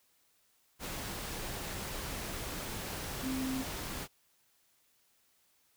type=tone in noise; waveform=sine; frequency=261.8 Hz; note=C4; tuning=1 cent sharp; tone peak=-33 dBFS; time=3.22-3.65 s; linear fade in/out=50 ms; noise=pink; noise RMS=-40 dBFS; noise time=0.79-4.08 s; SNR=+4 dB; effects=white hiss -71 dBFS RMS until 5.76 s